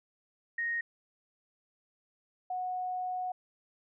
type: tone pair in turn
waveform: sine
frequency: 1864.7 / 733.6 Hz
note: A#6 / F#5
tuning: 0 / -15 cents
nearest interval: octave + major third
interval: 1615 cents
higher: first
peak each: -30 / -32 dBFS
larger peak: first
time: 0.58-0.81 / 2.5-3.32 s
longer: second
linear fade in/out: 5 ms
effects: none